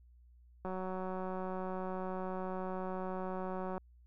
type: click train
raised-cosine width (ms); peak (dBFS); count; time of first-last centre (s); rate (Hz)
1; -27; 583; 0.65-3.779; 186
effects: added 60 Hz sine -58 dBFS peak until 4.06 s